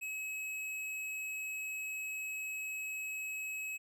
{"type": "tone with hard clipping", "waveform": "sine", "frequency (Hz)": 2564, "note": "E7", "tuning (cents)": -49, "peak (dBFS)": -39, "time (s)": [0.01, 3.78], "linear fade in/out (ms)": 20, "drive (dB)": 14, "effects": []}